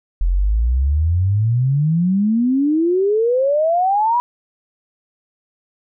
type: exponential sweep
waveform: sine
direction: up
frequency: 41.32 to 987.8 Hz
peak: -13 dBFS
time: 0.21-4.2 s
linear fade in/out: 0 ms
effects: none